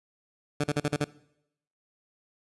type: tone bursts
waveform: 15% pulse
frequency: 146.83 Hz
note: D3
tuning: in tune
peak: -18 dBFS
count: 6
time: 0.6-1.044 s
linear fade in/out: 5 ms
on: 39 ms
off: 42 ms
effects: noise-tail reverb RT60 0.8 s tail -21 dB re dry + resampled to 24000 Hz

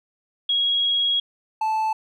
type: tone pair in turn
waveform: sine / triangle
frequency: 3306 / 875.6 Hz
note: G#7 / A5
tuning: -9 / -9 cents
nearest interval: octave + major seventh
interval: 2300 cents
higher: first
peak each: -18 dBFS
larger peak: neither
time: 0.49-1.2 / 1.61-1.93 s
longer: first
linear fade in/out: 5 ms
effects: none

